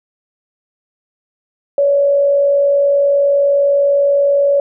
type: tone with frequency modulation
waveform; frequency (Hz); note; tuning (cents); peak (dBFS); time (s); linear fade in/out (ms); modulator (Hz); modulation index
sine; 565; C#5; +33; -9; 1.78-4.6; 2; 50.4; 0.25
effects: none